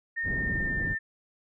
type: tone with pitch glide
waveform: sine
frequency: 1833 to 1796.3 Hz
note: A#6 to A6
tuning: -30 to +35 cents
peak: -28 dBFS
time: 0.16-0.99 s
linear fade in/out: 20 ms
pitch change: -35 cents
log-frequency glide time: 0.3-0.8 s
type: low-pass noise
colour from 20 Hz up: pink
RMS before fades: -33 dBFS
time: 0.23-0.96 s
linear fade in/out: 50 ms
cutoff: 310 Hz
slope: 12 dB/octave
effects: none